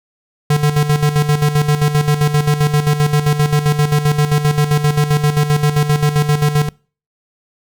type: tone with tremolo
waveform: square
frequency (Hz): 148.2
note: D3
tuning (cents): +16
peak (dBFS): -10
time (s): 0.5-6.69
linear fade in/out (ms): 5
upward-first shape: square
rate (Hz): 7.6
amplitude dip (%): 65
effects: noise-tail reverb RT60 0.4 s tail -25 dB re dry